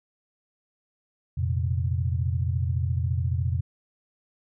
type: chord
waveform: sine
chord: F suspended fourth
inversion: none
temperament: equal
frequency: 87.31 / 116.54 / 130.81 Hz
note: F2 / Bb2 / C3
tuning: 0 / 0 / 0 cents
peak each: -25 / -29 / -29 dBFS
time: 1.37-3.61 s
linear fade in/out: 10 ms
effects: none